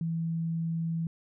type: tone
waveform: sine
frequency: 164.81 Hz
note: E3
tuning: in tune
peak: -28 dBFS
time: 0.01-1.07 s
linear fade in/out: 2 ms
effects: none